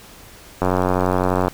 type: click train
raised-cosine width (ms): 1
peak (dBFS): -4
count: 80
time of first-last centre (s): 0.62-1.482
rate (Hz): 91.7
effects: pink hiss -43 dBFS RMS until 1.53 s